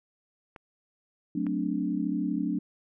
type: clicks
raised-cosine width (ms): 0.5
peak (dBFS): -29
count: 2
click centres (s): 0.562 / 1.467
type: chord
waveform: sine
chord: D dominant seventh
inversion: first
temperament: equal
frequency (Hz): 185 / 220 / 261.6 / 293.7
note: F#3 / A3 / C4 / D4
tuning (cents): 0 / 0 / 0 / 0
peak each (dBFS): -32 / -33 / -33 / -30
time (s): 1.35-2.59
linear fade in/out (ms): 5
effects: none